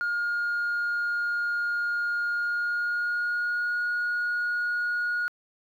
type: tone with pitch glide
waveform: sine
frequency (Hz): 1421 to 1442.5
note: F6 to F#6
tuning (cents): +30 to -44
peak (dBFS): -23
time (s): 0.01-5.28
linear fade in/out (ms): 0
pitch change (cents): +26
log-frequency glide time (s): 2.34-3.8
effects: tanh soft clip ceiling -23 dBFS + 10-bit